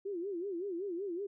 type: tone with vibrato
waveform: sine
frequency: 370 Hz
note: F#4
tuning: in tune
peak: -35 dBFS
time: 0.05-1.27 s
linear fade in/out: 10 ms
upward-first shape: sine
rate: 5.3 Hz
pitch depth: 180 cents each way
effects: none